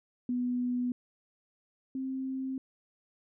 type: tone pair in turn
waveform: sine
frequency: 246.9 / 263.8 Hz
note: B3 / C4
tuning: 0 / +14 cents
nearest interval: minor second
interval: 114 cents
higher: second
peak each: -28 / -32 dBFS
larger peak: first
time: 0.29-0.92 / 1.95-2.58 s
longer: neither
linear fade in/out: 2 ms
effects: none